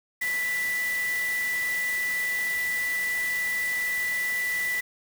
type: tone in noise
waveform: sine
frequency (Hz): 1975.5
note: B6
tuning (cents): 0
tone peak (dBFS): -25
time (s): 0.21-4.81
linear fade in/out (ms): 10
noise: white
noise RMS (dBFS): -37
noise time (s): 0.21-4.81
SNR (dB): +9
effects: none